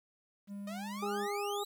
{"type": "tone with pitch glide", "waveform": "triangle", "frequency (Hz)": [201.1, 205.6], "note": ["G3", "G#3"], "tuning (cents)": [44, -17], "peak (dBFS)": -38, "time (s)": [0.47, 1.28], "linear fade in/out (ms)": 50, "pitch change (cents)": 39, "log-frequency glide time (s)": [0.74, 1.13]}
{"type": "exponential sweep", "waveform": "sawtooth", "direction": "up", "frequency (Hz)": [605, 3999], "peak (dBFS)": -39, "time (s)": [0.67, 1.65], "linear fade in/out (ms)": 5}
{"type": "harmonic tone", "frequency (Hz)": 407.6, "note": "G#4", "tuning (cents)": -32, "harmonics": [1, 2, 3], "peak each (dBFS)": [-36, -39, -41], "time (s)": [1.02, 1.64], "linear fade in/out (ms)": 10}
{"effects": ["11-bit"]}